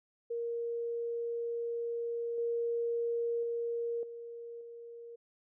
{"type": "tone with level steps", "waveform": "sine", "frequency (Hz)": 468.3, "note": "A#4", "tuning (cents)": 8, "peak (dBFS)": [-33, -30, -32, -42, -45], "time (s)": [0.3, 5.16], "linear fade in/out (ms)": 10, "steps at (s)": [2.38, 3.43, 4.03, 4.61], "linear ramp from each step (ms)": 2, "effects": []}